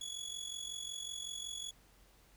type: tone with amplitude modulation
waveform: 25% pulse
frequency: 3382 Hz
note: G#7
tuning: 31 cents sharp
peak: -34 dBFS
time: 0.01-1.71 s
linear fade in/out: 5 ms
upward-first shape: sine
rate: 45.4 Hz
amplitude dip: 70%
effects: added 46 Hz sine -66 dBFS peak until 2.36 s + pink hiss -66 dBFS RMS until 2.36 s